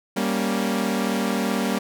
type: chord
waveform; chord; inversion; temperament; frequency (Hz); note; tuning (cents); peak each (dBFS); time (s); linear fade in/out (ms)
sawtooth; G diminished; none; equal with one note detuned; 196 / 234.4 / 277.2; G3 / Bb3 / Db4; 0 / +10 / 0; -21 / -21 / -25; 0.16-1.79; 10
effects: none